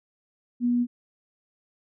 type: tone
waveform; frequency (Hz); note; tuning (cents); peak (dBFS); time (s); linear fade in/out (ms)
sine; 242.4; B3; -32; -20; 0.6-0.87; 50
effects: none